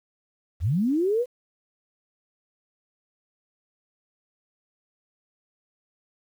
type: linear sweep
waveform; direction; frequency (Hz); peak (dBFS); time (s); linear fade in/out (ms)
sine; up; 64.6 to 513; -20; 0.6-1.26; 50
effects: 9-bit